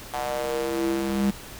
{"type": "tone with high-pass filter sweep", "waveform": "square", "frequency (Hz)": 67.3, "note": "C2", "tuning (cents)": 49, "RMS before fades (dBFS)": -26, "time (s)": [0.13, 1.31], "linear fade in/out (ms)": 10, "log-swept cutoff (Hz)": [770, 200], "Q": 4.4, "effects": ["pink hiss -41 dBFS RMS until 1.59 s"]}